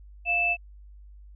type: tone pair together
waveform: sine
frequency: 698.5 / 2637 Hz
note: F5 / E7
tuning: 0 / 0 cents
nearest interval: octave + major seventh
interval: 2300 cents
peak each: -30 / -22 dBFS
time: 0.25-0.57 s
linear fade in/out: 50 ms
effects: added 50 Hz sine -45 dBFS peak until 1.35 s

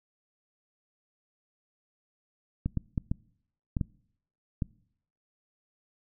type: clicks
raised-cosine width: 5 ms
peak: -16 dBFS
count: 7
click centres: 2.66 / 2.773 / 2.978 / 3.115 / 3.768 / 3.812 / 4.622 s
effects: noise-tail reverb RT60 0.7 s tail -24 dB re dry

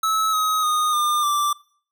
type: tone with pitch steps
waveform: square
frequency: 1299 / 1266.4 / 1234.6 / 1203.6 / 1173.4 Hz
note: E6 / D#6 / D#6 / D6 / D6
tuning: -26 / +30 / -14 / +42 / -2 cents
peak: -19 dBFS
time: 0.03-1.53 s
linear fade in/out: 5 ms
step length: 300 ms
effects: noise-tail reverb RT60 0.5 s tail -23 dB re dry

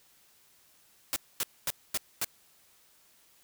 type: noise bursts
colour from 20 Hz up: white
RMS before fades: -30 dBFS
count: 5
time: 1.13-2.245 s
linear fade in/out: 0 ms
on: 31 ms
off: 240 ms
effects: white hiss -63 dBFS RMS until 3.43 s

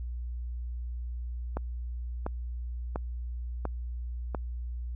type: click train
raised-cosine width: 1 ms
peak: -18 dBFS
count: 5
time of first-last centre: 1.57-4.348 s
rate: 1.44 Hz
effects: added 60 Hz sine -33 dBFS peak until 4.95 s

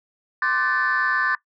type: chord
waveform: sine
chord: D dominant seventh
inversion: third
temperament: equal with one note detuned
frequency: 1046.5 / 1174.7 / 1518.1 / 1760 Hz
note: C6 / D6 / F#6 / A6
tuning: 0 / 0 / +44 / 0 cents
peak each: -27 / -25 / -23 / -21 dBFS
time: 0.42-1.35 s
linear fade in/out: 2 ms
effects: noise-tail reverb RT60 0.1 s tail -17 dB re dry + tanh soft clip ceiling -13 dBFS

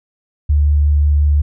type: tone with vibrato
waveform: sine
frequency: 73.42 Hz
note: D2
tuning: in tune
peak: -9 dBFS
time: 0.49-1.42 s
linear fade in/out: 10 ms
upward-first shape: sine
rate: 5.6 Hz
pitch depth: 8 cents each way
effects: none

